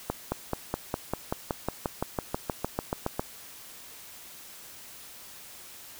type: accelerating click train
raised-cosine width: 1 ms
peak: -13 dBFS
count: 19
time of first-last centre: 0.1-3.195 s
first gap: 220 ms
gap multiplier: 0.97
effects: white hiss -47 dBFS RMS until 5.99 s